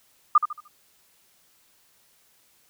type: tone with echo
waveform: sine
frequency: 1212 Hz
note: D#6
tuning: 46 cents flat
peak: -11 dBFS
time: 0.35-0.38 s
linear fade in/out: 5 ms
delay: 75 ms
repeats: 4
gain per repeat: -9 dB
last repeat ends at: 0.68 s
effects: white hiss -62 dBFS RMS until 2.69 s